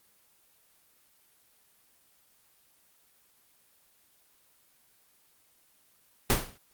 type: noise with exponential decay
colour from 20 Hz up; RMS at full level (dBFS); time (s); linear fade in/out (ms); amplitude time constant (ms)
pink; -20; 6.3-6.58; 0; 59
effects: white hiss -65 dBFS RMS until 6.73 s + Opus 24 kbps